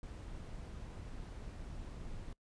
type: noise with amplitude modulation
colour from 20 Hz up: brown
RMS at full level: -45 dBFS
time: 0.03-2.33 s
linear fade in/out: 2 ms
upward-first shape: sine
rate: 204 Hz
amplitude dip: 25%
effects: noise-tail reverb RT60 0.1 s tail -23 dB re dry + resampled to 22050 Hz